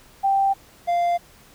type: tone pair in turn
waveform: sine / triangle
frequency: 784 / 695 Hz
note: G5 / F5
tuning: 0 / -9 cents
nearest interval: major second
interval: 209 cents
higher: first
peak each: -16 dBFS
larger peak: neither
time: 0.23-0.54 / 0.87-1.18 s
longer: neither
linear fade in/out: 20 ms
effects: pink hiss -51 dBFS RMS until 1.54 s